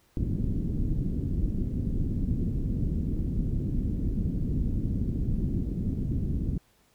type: low-pass noise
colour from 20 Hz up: pink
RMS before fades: -28 dBFS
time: 0.17-6.58 s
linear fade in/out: 2 ms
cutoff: 280 Hz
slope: 24 dB/octave
effects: pink hiss -65 dBFS RMS until 6.94 s